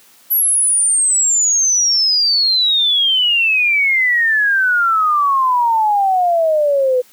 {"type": "exponential sweep", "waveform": "sine", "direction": "down", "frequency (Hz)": [11840, 493.9], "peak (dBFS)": -11, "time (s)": [0.3, 7.02], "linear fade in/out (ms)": 20, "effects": ["white hiss -48 dBFS RMS until 7.12 s", "high-pass 150 Hz 12 dB/octave"]}